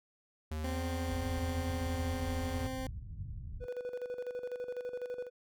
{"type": "tone with pitch glide", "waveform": "square", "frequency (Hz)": [77.78, 82.88], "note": ["D#2", "E2"], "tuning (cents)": [0, 10], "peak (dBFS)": -36, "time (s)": [0.51, 2.67], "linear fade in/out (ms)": 5, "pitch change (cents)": 110, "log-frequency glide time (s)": [0.66, 0.81]}
{"type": "tone", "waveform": "20% pulse", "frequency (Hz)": 261, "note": "C4", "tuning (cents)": -4, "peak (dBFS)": -33, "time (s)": [0.64, 2.87], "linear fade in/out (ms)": 2}
{"type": "low-pass noise", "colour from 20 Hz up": "white", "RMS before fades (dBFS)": -43, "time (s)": [1.08, 3.66], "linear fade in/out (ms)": 10, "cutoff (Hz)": 120, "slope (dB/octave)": 24}
{"type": "tone with tremolo", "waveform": "triangle", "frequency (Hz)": 493.9, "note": "B4", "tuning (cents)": 0, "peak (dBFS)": -33, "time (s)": [3.6, 5.3], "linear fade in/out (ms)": 50, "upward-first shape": "square", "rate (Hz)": 12, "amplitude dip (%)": 65}
{"effects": []}